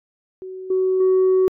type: tone with level steps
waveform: sine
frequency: 374.6 Hz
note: F#4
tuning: 21 cents sharp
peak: -30 / -15 / -11 dBFS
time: 0.42-1.48 s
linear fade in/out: 0 ms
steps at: 0.7 / 1 s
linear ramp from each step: 5 ms
effects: tanh soft clip ceiling -11 dBFS